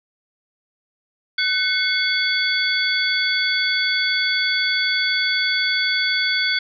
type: tone cluster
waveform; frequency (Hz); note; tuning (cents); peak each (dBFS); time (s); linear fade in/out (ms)
sine; 1505 / 2173 / 3400 / 4552; F#6 / C#7 / G#7 / C#8; +29 / -35 / +40 / +45; -23; 1.38-6.59; 5
effects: none